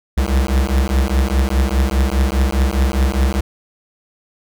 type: beating tone pair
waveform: square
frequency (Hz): 63.7 / 68.6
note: C2 / C#2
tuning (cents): -46 / -17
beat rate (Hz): 4.9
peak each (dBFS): -17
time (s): 0.17-3.41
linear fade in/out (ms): 10
effects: none